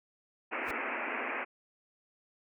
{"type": "band-pass noise", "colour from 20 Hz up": "white", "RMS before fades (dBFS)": -36, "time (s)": [0.51, 1.45], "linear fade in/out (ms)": 20, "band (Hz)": [230, 2600], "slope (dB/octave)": 96}
{"type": "noise with exponential growth", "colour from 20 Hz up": "pink", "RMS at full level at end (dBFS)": -41, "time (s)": [0.61, 0.71], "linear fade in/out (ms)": 5, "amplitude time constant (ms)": 20}
{"effects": []}